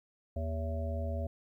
harmonic tone with a mistuned harmonic, 80.2 Hz, E2, 47 cents flat, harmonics 1 / 3 / 5 / 7 / 8, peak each -33 / -43 / -49 / -42 / -42 dBFS, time 0.36-1.27 s, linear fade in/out 5 ms, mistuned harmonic 8, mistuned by +62 cents, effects 12-bit

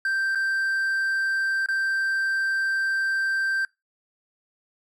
triangle tone with dropouts, 1568 Hz, G6, in tune, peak -20 dBFS, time 0.05-3.65 s, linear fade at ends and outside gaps 2 ms, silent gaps 0.35-0.355 / 1.661-1.686 s, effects noise-tail reverb RT60 0.2 s tail -23 dB re dry

